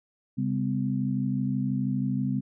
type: tone cluster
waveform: sine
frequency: 135.2 / 201.2 / 253.8 Hz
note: C#3 / G3 / B3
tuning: -43 / +45 / +47 cents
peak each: -29 dBFS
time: 0.37-2.41 s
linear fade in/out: 20 ms
effects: none